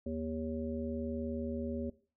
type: harmonic tone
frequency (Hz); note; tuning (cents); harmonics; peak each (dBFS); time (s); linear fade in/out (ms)
79.4; D#2; +36; 1 / 3 / 5 / 7; -42 / -37 / -43 / -42; 0.06-1.9; 5
effects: noise-tail reverb RT60 0.4 s tail -18 dB re dry